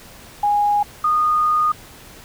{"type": "tone pair in turn", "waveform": "sine", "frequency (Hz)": [824, 1229.3], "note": ["G#5", "D#6"], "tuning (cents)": [-14, -21], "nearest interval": "perfect fifth", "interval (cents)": 693, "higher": "second", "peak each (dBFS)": -14, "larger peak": "neither", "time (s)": [[0.43, 0.83], [1.04, 1.72]], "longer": "second", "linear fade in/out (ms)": 5, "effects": ["pink hiss -42 dBFS RMS until 2.24 s"]}